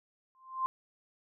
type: tone with exponential growth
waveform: sine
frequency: 1046.5 Hz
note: C6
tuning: in tune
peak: -25 dBFS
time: 0.35-0.66 s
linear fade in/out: 0 ms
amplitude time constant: 66 ms
effects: none